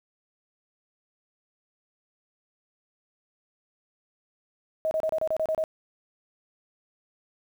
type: tone bursts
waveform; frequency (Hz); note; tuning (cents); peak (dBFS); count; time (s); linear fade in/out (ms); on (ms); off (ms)
sine; 633; D#5; +30; -23; 9; 4.85-5.639; 0; 61; 30
effects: 9-bit